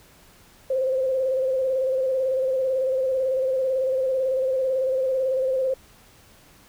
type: tone with vibrato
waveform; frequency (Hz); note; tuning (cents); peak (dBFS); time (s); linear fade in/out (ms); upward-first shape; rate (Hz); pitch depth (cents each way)
sine; 523.3; C5; 0; -20; 0.7-5.74; 5; square; 18; 32
effects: pink hiss -53 dBFS RMS until 6.68 s